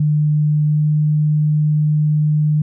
sine tone with pitch glide, 150.5 to 151.46 Hz, D3 to D#3, +43 to -46 cents, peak -12 dBFS, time 0-2.62 s, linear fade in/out 5 ms, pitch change +11 cents, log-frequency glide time 0.65-0.86 s, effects none

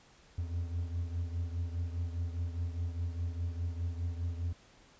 triangle beating tone pair, 84.4 / 89.3 Hz, E2 / F2, +41 / +39 cents, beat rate 4.9 Hz, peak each -32 / -38 dBFS, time 0.38-4.53 s, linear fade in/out 5 ms, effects pink hiss -61 dBFS RMS until 4.99 s + resampled to 16000 Hz

